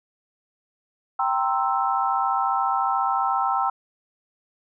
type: chord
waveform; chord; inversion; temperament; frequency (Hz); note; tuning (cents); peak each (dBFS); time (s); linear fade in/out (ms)
sine; C dominant seventh; second; equal; 784 / 932.3 / 1046.5 / 1318.5; G5 / Bb5 / C6 / E6; 0 / 0 / 0 / 0; -24 / -27 / -27 / -25; 1.19-3.7; 5
effects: none